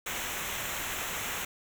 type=noise with comb filter; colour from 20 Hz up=pink; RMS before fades=-35 dBFS; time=0.06-1.45 s; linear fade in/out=5 ms; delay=0.21 ms; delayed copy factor=-0.7; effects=none